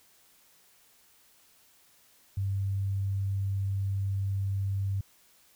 sine tone, 98 Hz, G2, in tune, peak -27 dBFS, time 2.37-5.01 s, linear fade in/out 5 ms, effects white hiss -62 dBFS RMS until 5.55 s

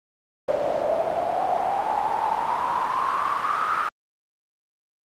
pink noise with band-pass filter sweep, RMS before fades -24 dBFS, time 0.48-3.89 s, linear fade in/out 5 ms, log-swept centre 580 to 1300 Hz, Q 8.6, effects Opus 48 kbps

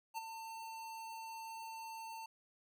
square tone with ADSR envelope, 899 Hz, A5, 37 cents sharp, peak -38 dBFS, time 0.14-2.26 s, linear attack 36 ms, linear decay 19 ms, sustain -8 dB, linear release 4 ms, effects none

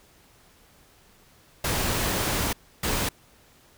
pink noise bursts at uneven times, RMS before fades -26 dBFS, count 2, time 1.64-2.53 / 2.83-3.09 s, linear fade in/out 5 ms, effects pink hiss -57 dBFS RMS until 3.77 s

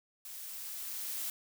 blue noise with level ramp, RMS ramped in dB -46 to -37 dBFS, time 0.25-1.3 s, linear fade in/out 2 ms, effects none

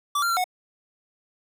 square tone with pitch steps, 1160 / 1385 / 1363 / 732 Hz, D6 / F6 / F6 / F#5, -22 / -15 / -43 / -19 cents, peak -22 dBFS, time 0.15-0.442 s, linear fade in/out 5 ms, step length 73 ms, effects none

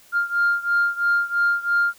sine beating tone pair, 1400 / 1403 Hz, F6 / F6, +4 / +8 cents, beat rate 3 Hz, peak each -19 / -21 dBFS, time 0.12-1.94 s, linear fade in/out 50 ms, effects tanh soft clip ceiling -12 dBFS + white hiss -52 dBFS RMS until 1.98 s

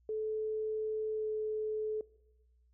sine tone with pitch glide, 433.7 to 431 Hz, A4 to A4, -25 to -36 cents, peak -33 dBFS, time 0.09-2.01 s, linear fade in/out 2 ms, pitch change -11 cents, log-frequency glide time 1.13-1.28 s, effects noise-tail reverb RT60 1.0 s tail -21 dB re dry + added 60 Hz sine -65 dBFS peak until 2.73 s

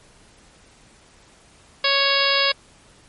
harmonic tone, 554.4 Hz, C#5, in tune, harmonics 1 / 2 / 3 / 4 / 5 / 6 / 7 / 8 / 9, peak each -25 / -25 / -25 / -25 / -25 / -25 / -25 / -25 / -25 dBFS, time 1.84-2.52 s, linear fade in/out 5 ms, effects pink hiss -52 dBFS RMS until 3.08 s + MP3 48 kbps

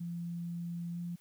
sine tone with pitch glide, 171.4 to 173.39 Hz, F3 to F3, -32 to -12 cents, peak -36 dBFS, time 0-1.16 s, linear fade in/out 10 ms, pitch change +20 cents, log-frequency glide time 0.92-1 s, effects white hiss -67 dBFS RMS until 1.2 s

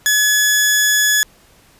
sawtooth tone pair together, 1700 / 3400 Hz, G#6 / G#7, +40 / +40 cents, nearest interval octave, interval 1200 cents, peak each -10 dBFS, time 0.06-1.23 s, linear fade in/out 0 ms, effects pink hiss -50 dBFS RMS until 1.79 s + resampled to 32000 Hz

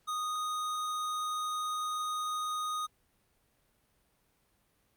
sine tone with hard clipping, 1241 Hz, D#6, 5 cents flat, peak -34 dBFS, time 0.07-2.87 s, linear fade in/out 20 ms, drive 16 dB, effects pink hiss -72 dBFS RMS until 4.96 s + Opus 48 kbps

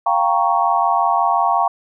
sine chord, G half-diminished seventh, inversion third, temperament equal, 698.5 / 784 / 932.3 / 1108.7 Hz, F5 / G5 / Bb5 / Db6, 0 / 0 / 0 / 0 cents, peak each -19 dBFS, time 0.06-1.68 s, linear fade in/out 5 ms, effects none

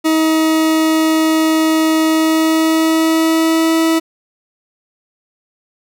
40% pulse tone with pitch glide, 317.8 to 324.9 Hz, D#4 to E4, +37 to -25 cents, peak -10 dBFS, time 0.04-4 s, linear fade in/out 20 ms, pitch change +38 cents, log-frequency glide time 2.08-3.77 s, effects none

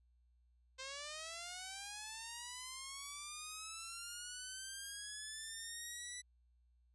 5% pulse linear sweep, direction up, 518 to 1981 Hz, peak -34 dBFS, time 0.78-6.22 s, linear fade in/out 20 ms, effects added 60 Hz sine -69 dBFS peak until 6.94 s + resampled to 24000 Hz

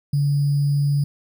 sine tone with sample-and-hold, 143.2 Hz, D3, 43 cents flat, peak -16 dBFS, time 0.13-1.04 s, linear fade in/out 5 ms, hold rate 4900 Hz, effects none

